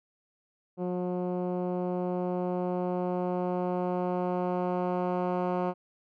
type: tone with low-pass filter sweep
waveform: 10% pulse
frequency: 180 Hz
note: F#3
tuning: 47 cents flat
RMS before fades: -30 dBFS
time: 0.77-5.74 s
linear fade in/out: 50 ms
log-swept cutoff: 470 to 1100 Hz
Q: 0.77
effects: none